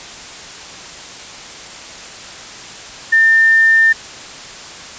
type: tone with quantisation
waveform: sine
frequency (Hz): 1800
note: A6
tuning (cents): +39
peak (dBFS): -7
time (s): 3.12-3.93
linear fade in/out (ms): 10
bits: 6
effects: white hiss -32 dBFS RMS until 4.98 s + resampled to 16000 Hz